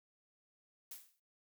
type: noise with exponential decay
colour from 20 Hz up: blue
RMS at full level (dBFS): -45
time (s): 0.91-1.2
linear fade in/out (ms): 5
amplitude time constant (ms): 61
effects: noise-tail reverb RT60 0.2 s tail -19 dB re dry